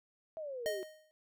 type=exponential sweep; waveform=sine; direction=down; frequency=655 to 365.4 Hz; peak=-39 dBFS; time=0.37-0.83 s; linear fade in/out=0 ms
type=tone with exponential decay; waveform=square; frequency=621 Hz; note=D#5; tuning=3 cents flat; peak=-31 dBFS; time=0.66-1.11 s; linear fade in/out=0 ms; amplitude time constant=97 ms
effects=none